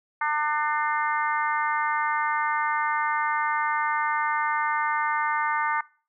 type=harmonic tone; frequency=300 Hz; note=D4; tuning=37 cents sharp; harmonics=3 / 4 / 5 / 6 / 7; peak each=-26 / -28 / -30 / -32 / -33 dBFS; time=0.21-5.81 s; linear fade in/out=5 ms; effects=noise-tail reverb RT60 0.4 s tail -22 dB re dry